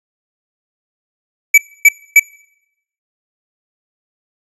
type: tone bursts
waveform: square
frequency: 2300 Hz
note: D7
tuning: 37 cents flat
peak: -3 dBFS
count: 3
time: 1.54-2.197 s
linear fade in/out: 5 ms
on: 39 ms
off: 270 ms
effects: noise-tail reverb RT60 0.8 s tail -24 dB re dry + resampled to 32000 Hz